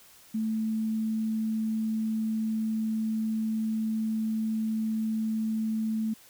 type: tone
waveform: sine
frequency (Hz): 220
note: A3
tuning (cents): 0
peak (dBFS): -26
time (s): 0.34-6.14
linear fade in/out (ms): 10
effects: white hiss -55 dBFS RMS until 6.29 s